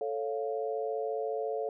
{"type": "chord", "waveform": "sine", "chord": "A augmented", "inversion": "none", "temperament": "equal", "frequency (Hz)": [440, 554.4, 698.5], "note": ["A4", "C#5", "E#5"], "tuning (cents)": [0, 0, 0], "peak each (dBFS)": [-33, -36, -37], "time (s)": [0.01, 1.69], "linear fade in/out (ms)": 2, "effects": []}